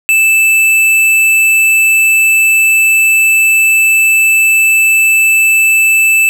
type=tone with hard clipping; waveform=sine; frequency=2637 Hz; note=E7; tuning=in tune; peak=-7 dBFS; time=0.09-6.29 s; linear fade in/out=0 ms; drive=13 dB; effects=none